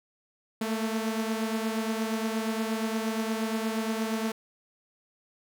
sawtooth beating tone pair, 220 / 228.5 Hz, A3 / A#3, 0 / -34 cents, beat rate 8.5 Hz, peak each -25 / -30 dBFS, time 0.61-4.32 s, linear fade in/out 5 ms, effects none

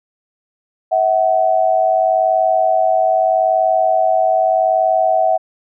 sine tone pair together, 649.2 / 750 Hz, E5 / F#5, -27 / +23 cents, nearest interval major second, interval 250 cents, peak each -14 dBFS, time 0.91-5.38 s, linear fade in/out 20 ms, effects none

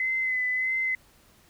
sine tone with vibrato, 2034 Hz, C7, 50 cents flat, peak -24 dBFS, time 0-0.95 s, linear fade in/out 2 ms, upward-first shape sine, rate 1.6 Hz, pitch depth 27 cents each way, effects pink hiss -59 dBFS RMS until 1.49 s

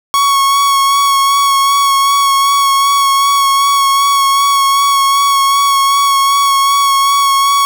45% pulse tone with vibrato, 1108.7 Hz, C#6, in tune, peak -8 dBFS, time 0.14-7.65 s, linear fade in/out 0 ms, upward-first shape sine, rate 2.6 Hz, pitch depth 20 cents each way, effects none

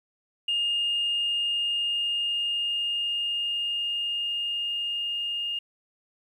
sine tone with level ramp, 2832 Hz, F7, 23 cents sharp, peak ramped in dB -22 to -27 dBFS, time 0.48-5.59 s, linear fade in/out 5 ms, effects tanh soft clip ceiling -19 dBFS + 10-bit

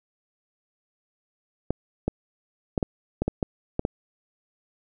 clicks, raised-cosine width 2 ms, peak -10 dBFS, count 9, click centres 1.706 / 2.08 / 2.778 / 2.828 / 3.22 / 3.28 / 3.428 / 3.794 / 3.851 s, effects none

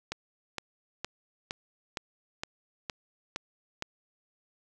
click train, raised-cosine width 0.2 ms, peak -16 dBFS, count 9, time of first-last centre 0.12-3.824 s, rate 2.16 Hz, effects none

